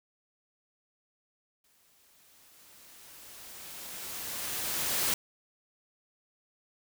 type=noise with exponential growth; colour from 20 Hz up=white; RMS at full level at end=-28 dBFS; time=1.64-5.14 s; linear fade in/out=2 ms; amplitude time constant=760 ms; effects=none